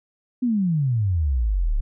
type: exponential sweep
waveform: sine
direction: down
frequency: 258.1 to 32.7 Hz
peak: -18 dBFS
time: 0.42-1.81 s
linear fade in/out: 10 ms
effects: none